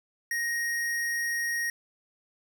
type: tone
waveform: square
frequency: 1873 Hz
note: A#6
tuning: 8 cents sharp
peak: -28 dBFS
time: 0.31-1.7 s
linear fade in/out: 2 ms
effects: none